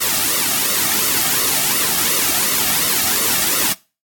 white noise with flanger, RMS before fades -17 dBFS, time 0-3.74 s, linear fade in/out 20 ms, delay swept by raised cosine 1.2 to 2.04 ms, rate 2.8 Hz, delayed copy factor -0.7, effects noise-tail reverb RT60 0.3 s tail -21 dB re dry + AAC 64 kbps

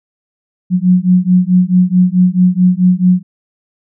sine beating tone pair, 179.4 / 184 Hz, F3 / F#3, +47 / -9 cents, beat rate 4.6 Hz, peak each -10 dBFS, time 0.7-3.23 s, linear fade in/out 50 ms, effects none

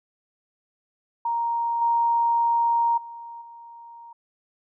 sine tone with level steps, 934 Hz, A#5, 3 cents sharp, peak -22 / -18 / -36 / -41 dBFS, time 1.25-4.13 s, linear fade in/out 5 ms, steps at 1.81 / 2.97 / 3.41 s, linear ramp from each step 10 ms, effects none

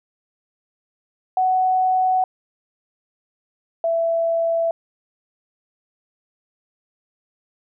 sine tone pair in turn, 745 / 665.2 Hz, F#5 / E5, +12 / +16 cents, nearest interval major second, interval 196 cents, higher first, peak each -15 / -17 dBFS, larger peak first, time 1.37-2.24 / 3.84-4.71 s, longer neither, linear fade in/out 2 ms, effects none

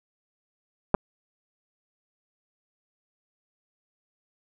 clicks, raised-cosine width 1 ms, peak -6 dBFS, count 2, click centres 0.943 / 0.948 s, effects none

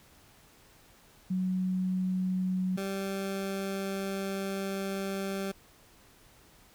sine / 20% pulse tone pair in turn, 185.2 / 194.87 Hz, F#3 / G3, +2 / -10 cents, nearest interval minor second, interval 88 cents, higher second, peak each -27 dBFS, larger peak neither, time 1.3-2.77 / 2.77-5.52 s, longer second, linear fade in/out 10 ms, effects pink hiss -59 dBFS RMS until 6.74 s

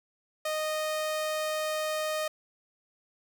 sawtooth tone, 619 Hz, D#5, 9 cents flat, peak -25 dBFS, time 0.45-2.28 s, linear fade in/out 5 ms, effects none

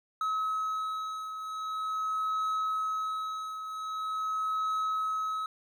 triangle beating tone pair, 1283 / 1283.44 Hz, E6 / E6, -47 / -47 cents, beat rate 0.44 Hz, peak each -29 / -36 dBFS, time 0.21-5.46 s, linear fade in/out 2 ms, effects none

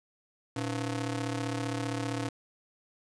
sawtooth ring-modulated tone, 199.5 Hz, G3, 31 cents sharp, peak -24 dBFS, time 0.56-2.29 s, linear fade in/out 5 ms, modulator 82.1 Hz, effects resampled to 22050 Hz + 9-bit

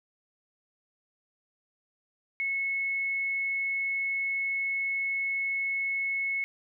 sine tone, 2193 Hz, C#7, 19 cents flat, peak -27 dBFS, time 2.4-6.44 s, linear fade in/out 0 ms, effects none

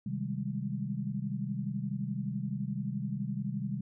sine chord, Ab major seventh, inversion first, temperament equal, 130.81 / 155.56 / 196 / 207.7 Hz, C3 / Eb3 / G3 / Ab3, 0 / 0 / 0 / 0 cents, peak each -37 / -39 / -36 / -39 dBFS, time 0.06-3.81 s, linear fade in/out 5 ms, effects none

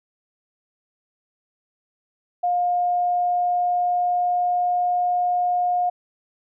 sine tone with pitch glide, 710 to 714.9 Hz, F5 to F5, +28 to +40 cents, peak -18 dBFS, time 2.43-5.9 s, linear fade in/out 10 ms, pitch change +12 cents, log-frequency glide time 2.56-5.11 s, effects none

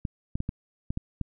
clicks, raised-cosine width 5 ms, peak -17 dBFS, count 7, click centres 0.052 / 0.355 / 0.404 / 0.491 / 0.905 / 0.974 / 1.213 s, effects none

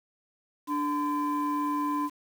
sine tone pair together, 293.7 / 1021.5 Hz, D4 / C6, 0 / -42 cents, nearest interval octave + minor seventh, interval 2158 cents, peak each -27 dBFS, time 0.67-2.1 s, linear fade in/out 50 ms, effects tanh soft clip ceiling -22 dBFS + 8-bit

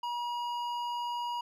triangle tone with hard clipping, 959 Hz, A#5, 49 cents sharp, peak -34 dBFS, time 0.03-1.41 s, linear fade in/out 5 ms, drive 13 dB, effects none

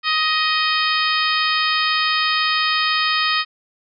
harmonic tone, 626 Hz, D#5, 10 cents sharp, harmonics 2 / 3 / 4 / 5 / 6 / 7 / 8, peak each -21 / -23 / -24 / -25 / -26 / -26 / -27 dBFS, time 0.03-3.45 s, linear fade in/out 50 ms, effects none

